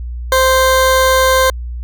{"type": "tone", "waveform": "20% pulse", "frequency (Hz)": 522, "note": "C5", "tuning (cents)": -4, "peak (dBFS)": -4, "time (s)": [0.32, 1.5], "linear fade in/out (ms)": 2, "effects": ["added 60 Hz sine -21 dBFS peak until 1.83 s"]}